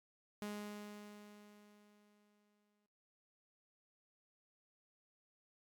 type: tone with exponential decay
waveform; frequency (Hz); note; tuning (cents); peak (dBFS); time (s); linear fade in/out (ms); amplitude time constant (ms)
sawtooth; 207.7; G#3; 0; -37; 0.42-2.86; 0; 530
effects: noise-tail reverb RT60 0.4 s tail -19 dB re dry + MP3 96 kbps